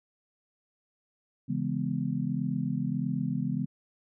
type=chord; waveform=sine; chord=C# minor seventh; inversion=none; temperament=just; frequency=138.59 / 166.31 / 207.9 / 249.5 Hz; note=C#3 / E3 / G#3 / B3; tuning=0 / +16 / +2 / +18 cents; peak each=-33 dBFS; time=1.48-3.66 s; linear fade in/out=20 ms; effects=none